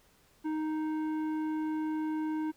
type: tone with tanh clipping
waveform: sine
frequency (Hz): 311.1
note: D#4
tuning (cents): 0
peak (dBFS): -32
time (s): 0.44-2.52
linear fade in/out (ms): 20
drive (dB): 11
effects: pink hiss -65 dBFS RMS until 2.56 s